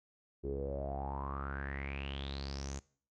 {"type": "tone with low-pass filter sweep", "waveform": "sawtooth", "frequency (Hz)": 68.9, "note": "C#2", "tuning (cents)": -10, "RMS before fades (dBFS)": -40, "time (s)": [0.43, 2.8], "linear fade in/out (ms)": 20, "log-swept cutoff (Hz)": [380, 7000], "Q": 9.6, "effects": ["noise-tail reverb RT60 0.5 s tail -22 dB re dry"]}